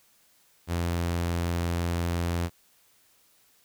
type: tone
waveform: sawtooth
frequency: 85.8 Hz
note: F2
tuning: 30 cents flat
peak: -22 dBFS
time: 0.67-2.5 s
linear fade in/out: 50 ms
effects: white hiss -63 dBFS RMS until 3.64 s